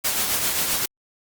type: noise with tremolo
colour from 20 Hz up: white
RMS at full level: -21 dBFS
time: 0.04-0.86 s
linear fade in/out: 10 ms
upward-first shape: triangle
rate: 7.6 Hz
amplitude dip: 45%
effects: Opus 48 kbps